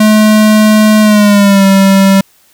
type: tone with pitch glide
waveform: square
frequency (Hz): 214.5 to 194.44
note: A3 to G3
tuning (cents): -44 to -14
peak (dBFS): -4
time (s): 0-2.21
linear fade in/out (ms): 5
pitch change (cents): -170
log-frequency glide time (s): 1.01-1.65
effects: white hiss -48 dBFS RMS until 2.53 s